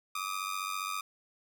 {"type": "ring-modulated tone", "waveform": "sawtooth", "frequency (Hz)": 1217, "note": "D#6", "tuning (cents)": -39, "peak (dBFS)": -27, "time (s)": [0.15, 1.01], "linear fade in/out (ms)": 5, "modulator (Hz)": 47.5, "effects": []}